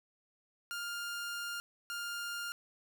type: tone bursts at uneven times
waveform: sawtooth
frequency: 1405 Hz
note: F6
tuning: 10 cents sharp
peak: -34 dBFS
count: 2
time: 0.71-1.6 / 1.9-2.52 s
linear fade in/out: 0 ms
effects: none